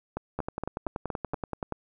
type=two click trains; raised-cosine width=1 ms; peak=-17 / -17 dBFS; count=6 / 15; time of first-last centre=0.17-1.336 / 0.39-1.723 s; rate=4.29 / 10.5 Hz; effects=none